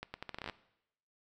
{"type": "accelerating click train", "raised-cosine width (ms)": 0.3, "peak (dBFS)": -24, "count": 12, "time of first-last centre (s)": [0.03, 0.497], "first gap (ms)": 110, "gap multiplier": 0.78, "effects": ["noise-tail reverb RT60 0.8 s tail -18 dB re dry"]}